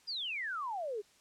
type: exponential sweep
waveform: sine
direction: down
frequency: 5040 to 392 Hz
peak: -35 dBFS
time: 0.07-1.02 s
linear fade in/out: 20 ms
effects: white hiss -65 dBFS RMS until 1.2 s + low-pass 8000 Hz 12 dB/octave